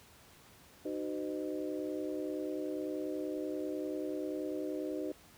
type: harmonic tone with a mistuned harmonic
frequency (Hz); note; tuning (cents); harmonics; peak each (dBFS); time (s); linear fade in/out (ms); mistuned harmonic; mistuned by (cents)
102; G#2; -31; 3 / 4 / 5 / 6; -38 / -40 / -42 / -44; 0.85-5.12; 5; 4; -140
effects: pink hiss -59 dBFS RMS until 5.37 s + high-pass 60 Hz 12 dB/octave